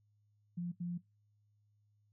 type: tone bursts at uneven times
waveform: sine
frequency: 174.61 Hz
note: F3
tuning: in tune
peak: -36 dBFS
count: 2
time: 0.57-0.72 / 0.8-0.98 s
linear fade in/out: 10 ms
effects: noise-tail reverb RT60 0.2 s tail -20 dB re dry + added 104 Hz sine -70 dBFS peak until 2.12 s